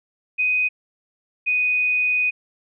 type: tone pair in turn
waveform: sine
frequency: 2500 / 2489 Hz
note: D#7 / D#7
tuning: +8 / 0 cents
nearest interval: unison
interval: 8 cents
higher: first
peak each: -17 dBFS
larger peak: neither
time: 0.38-0.69 / 1.46-2.31 s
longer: second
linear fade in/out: 20 ms
effects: none